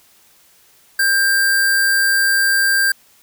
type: tone with sample-and-hold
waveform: sine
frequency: 1592 Hz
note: G6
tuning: 26 cents sharp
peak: -12 dBFS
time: 0.99-2.92 s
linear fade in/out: 5 ms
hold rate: 6300 Hz
effects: white hiss -52 dBFS RMS until 3.22 s